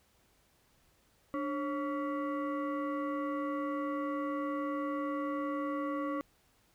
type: tone with frequency modulation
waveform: sine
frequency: 293.7 Hz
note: D4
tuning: in tune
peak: -32 dBFS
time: 1.34-6.21 s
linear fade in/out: 0 ms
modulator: 839 Hz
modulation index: 1.1
effects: pink hiss -69 dBFS RMS until 6.74 s